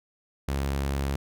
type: tone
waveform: sawtooth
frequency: 69 Hz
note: C#2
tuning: 7 cents flat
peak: -22 dBFS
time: 0.48-1.16 s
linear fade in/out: 5 ms
effects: none